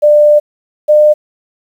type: tone pair in turn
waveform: sine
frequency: 595 / 602.3 Hz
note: D5 / D5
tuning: +22 / +44 cents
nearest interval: unison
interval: 22 cents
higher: second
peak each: -3 dBFS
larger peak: neither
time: 0.02-0.4 / 0.88-1.14 s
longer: first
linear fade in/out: 20 ms
effects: 7-bit